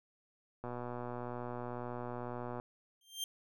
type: click train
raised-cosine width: 1 ms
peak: -28 dBFS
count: 240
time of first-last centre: 0.64-2.599 s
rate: 122 Hz
type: tone with exponential growth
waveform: sawtooth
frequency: 3170 Hz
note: G7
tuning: 19 cents sharp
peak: -30 dBFS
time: 3.01-3.24 s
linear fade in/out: 2 ms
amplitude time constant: 49 ms
effects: none